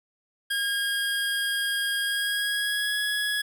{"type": "tone with pitch glide", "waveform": "25% pulse", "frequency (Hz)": [1626, 1676.5], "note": ["G#6", "G#6"], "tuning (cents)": [-37, 16], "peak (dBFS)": -21, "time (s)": [0.5, 3.42], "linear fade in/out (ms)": 10, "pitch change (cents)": 53, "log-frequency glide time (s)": [2, 2.98], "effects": []}